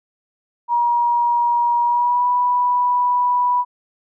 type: tone with pitch glide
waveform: sine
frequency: 953 to 982.6 Hz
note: A#5 to B5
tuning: +38 to -9 cents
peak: -14 dBFS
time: 0.68-3.65 s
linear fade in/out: 50 ms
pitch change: +53 cents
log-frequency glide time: 1.83-2.27 s
effects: none